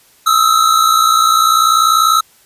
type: tone pair together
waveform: square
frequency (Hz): 1270 / 1330.2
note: D#6 / E6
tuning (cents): +35 / +15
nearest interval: minor second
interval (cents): 80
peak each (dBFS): -12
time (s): 0.26-2.21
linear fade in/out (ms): 10
effects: white hiss -49 dBFS RMS until 2.45 s + resampled to 32000 Hz